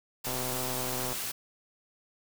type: noise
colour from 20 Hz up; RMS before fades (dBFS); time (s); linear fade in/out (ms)
white; -35; 0.24-1.32; 10
type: click train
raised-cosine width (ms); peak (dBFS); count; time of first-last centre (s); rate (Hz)
1; -23; 110; 0.27-1.128; 127
effects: none